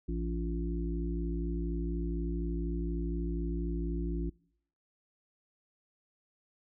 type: harmonic tone with a mistuned harmonic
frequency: 56.4 Hz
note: A1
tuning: 44 cents sharp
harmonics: 1 / 3 / 5 / 6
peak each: -33 / -38 / -40 / -40 dBFS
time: 0.08-4.3 s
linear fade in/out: 10 ms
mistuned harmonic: 6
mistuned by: +39 cents
effects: noise-tail reverb RT60 0.7 s tail -25 dB re dry